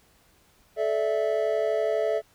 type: chord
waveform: triangle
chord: A suspended fourth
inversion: none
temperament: equal with one note detuned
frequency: 434.2 / 587.3 / 659.3 Hz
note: A4 / D5 / E5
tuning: -23 / 0 / 0 cents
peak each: -25 / -27 / -24 dBFS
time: 0.76-2.22 s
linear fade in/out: 50 ms
effects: pink hiss -61 dBFS RMS until 2.34 s